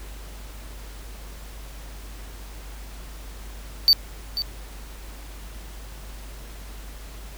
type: tone with echo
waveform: triangle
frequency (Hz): 4569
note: D8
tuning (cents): -48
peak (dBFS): -10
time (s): 3.88-3.93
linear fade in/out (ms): 0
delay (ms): 490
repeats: 1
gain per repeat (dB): -12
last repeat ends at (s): 4.42
effects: added 50 Hz sine -37 dBFS peak until 7.37 s + pink hiss -45 dBFS RMS until 7.37 s